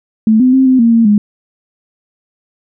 sine tone with pitch steps, 219.2 / 254.7 / 263.9 / 258.5 / 231.3 / 229.3 / 207.7 Hz, A3 / C4 / C4 / C4 / A#3 / A#3 / G#3, -6 / -46 / +15 / -21 / -13 / -28 / 0 cents, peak -5 dBFS, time 0.27-1.18 s, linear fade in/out 2 ms, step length 130 ms, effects none

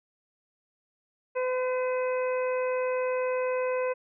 harmonic tone, 508 Hz, B4, 49 cents sharp, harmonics 1 / 2 / 3 / 4 / 5, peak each -26 / -35 / -41 / -43 / -40 dBFS, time 1.35-3.94 s, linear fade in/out 20 ms, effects none

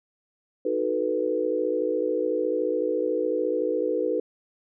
sine chord, B dominant seventh, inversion first, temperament equal, 311.1 / 370 / 440 / 493.9 Hz, D#4 / F#4 / A4 / B4, 0 / 0 / 0 / 0 cents, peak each -30 / -30 / -28 / -26 dBFS, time 0.65-4.2 s, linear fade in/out 5 ms, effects none

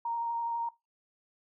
sine tone with vibrato, 932.3 Hz, A#5, in tune, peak -30 dBFS, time 0.05-0.69 s, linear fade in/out 5 ms, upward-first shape square, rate 12 Hz, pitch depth 10 cents each way, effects noise-tail reverb RT60 0.2 s tail -18 dB re dry

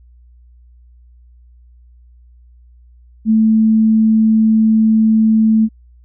sine tone, 220 Hz, A3, in tune, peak -8 dBFS, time 3.25-5.69 s, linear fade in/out 50 ms, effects added 60 Hz sine -42 dBFS peak until 6.04 s

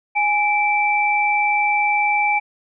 sine tone pair together, 830.6 / 2331 Hz, G#5 / D7, 0 / -14 cents, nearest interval octave + tritone, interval 1786 cents, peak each -18 dBFS, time 0.15-2.4 s, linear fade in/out 20 ms, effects none

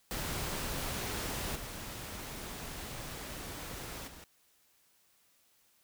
pink noise with level steps, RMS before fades -37 / -43 / -51 dBFS, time 0.11-4.24 s, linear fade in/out 0 ms, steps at 1.55 / 4.07 s, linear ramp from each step 10 ms, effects white hiss -69 dBFS RMS until 5.83 s

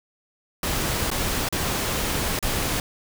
pink noise with dropouts, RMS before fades -25 dBFS, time 0.63-2.8 s, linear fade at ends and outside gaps 2 ms, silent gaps 1.103-1.114 / 1.488-1.525 / 2.391-2.426 s, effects none

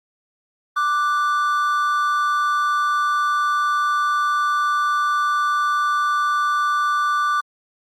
triangle tone pair together, 1175.9 / 1480 Hz, D6 / F#6, +2 / 0 cents, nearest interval major third, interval 398 cents, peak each -16 / -22 dBFS, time 0.76-7.41 s, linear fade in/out 10 ms, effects Opus 32 kbps

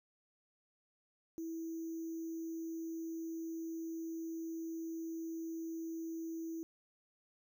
sine tone with sample-and-hold, 328 Hz, E4, 9 cents flat, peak -39 dBFS, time 1.38-6.63 s, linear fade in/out 0 ms, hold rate 6300 Hz, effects none

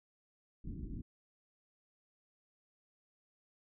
pink low-pass noise, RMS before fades -43 dBFS, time 0.64-1.02 s, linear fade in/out 10 ms, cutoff 330 Hz, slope 48 dB/octave, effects none

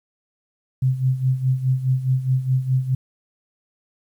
sine tone with tremolo, 130.1 Hz, C3, 9 cents flat, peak -14 dBFS, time 0.82-2.95 s, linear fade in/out 5 ms, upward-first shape sine, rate 4.8 Hz, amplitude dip 75%, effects 9-bit

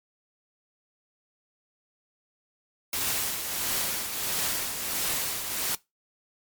white noise with tremolo, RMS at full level -27 dBFS, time 2.93-5.75 s, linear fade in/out 2 ms, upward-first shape triangle, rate 1.5 Hz, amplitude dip 55%, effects noise-tail reverb RT60 0.2 s tail -21 dB re dry + MP3 96 kbps

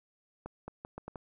accelerating click train, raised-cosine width 1 ms, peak -27 dBFS, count 6, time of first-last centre 0.46-1.158 s, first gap 220 ms, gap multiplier 0.77, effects none

